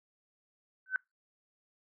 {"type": "tone with exponential growth", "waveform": "sine", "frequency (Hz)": 1523, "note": "F#6", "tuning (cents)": 50, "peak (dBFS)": -23, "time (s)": [0.86, 0.96], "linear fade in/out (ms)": 1, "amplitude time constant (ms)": 20, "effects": ["noise-tail reverb RT60 0.2 s tail -25 dB re dry"]}